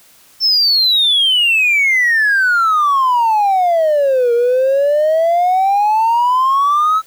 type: exponential two-way sweep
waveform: triangle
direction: down then up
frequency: 5400 to 467.7 to 1308 Hz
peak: -7 dBFS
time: 0.4-7.02 s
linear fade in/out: 50 ms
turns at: 4.33 s
effects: tanh soft clip ceiling -6 dBFS + white hiss -47 dBFS RMS until 7.06 s